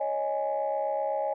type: chord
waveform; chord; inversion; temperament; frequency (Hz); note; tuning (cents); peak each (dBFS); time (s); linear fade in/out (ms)
sine; C# suspended second; none; equal; 554.4 / 622.3 / 830.6; C#5 / D#5 / G#5; 0 / 0 / 0; -30; 0-1.34; 10
effects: tanh soft clip ceiling -19 dBFS